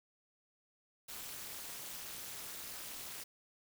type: noise with amplitude modulation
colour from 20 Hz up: white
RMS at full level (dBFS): -42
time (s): 1.08-3.24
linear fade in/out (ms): 10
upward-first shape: sine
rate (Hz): 261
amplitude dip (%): 100
effects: none